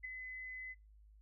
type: tone with ADSR envelope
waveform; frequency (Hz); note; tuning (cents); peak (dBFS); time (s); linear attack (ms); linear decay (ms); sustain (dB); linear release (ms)
sine; 2024; B6; +42; -38; 0.03-0.75; 21; 4; -6; 38
effects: noise-tail reverb RT60 0.2 s tail -21 dB re dry + added 52 Hz sine -59 dBFS peak until 1.21 s